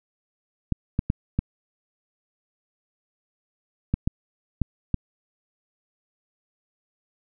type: clicks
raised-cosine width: 5 ms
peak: -9 dBFS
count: 8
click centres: 0.723 / 0.991 / 1.101 / 1.39 / 3.94 / 4.075 / 4.617 / 4.943 s
effects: none